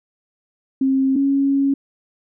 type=tone pair in turn; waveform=sine; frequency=267.2 / 276.1 Hz; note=C4 / C#4; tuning=+36 / -7 cents; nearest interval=minor second; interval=57 cents; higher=second; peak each=-14 / -14 dBFS; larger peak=neither; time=0.81-1.16 / 1.16-1.74 s; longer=second; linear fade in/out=5 ms; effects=none